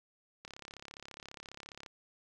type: click train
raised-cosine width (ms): 0.2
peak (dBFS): -29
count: 50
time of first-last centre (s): 0.45-1.862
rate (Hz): 34.7
effects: none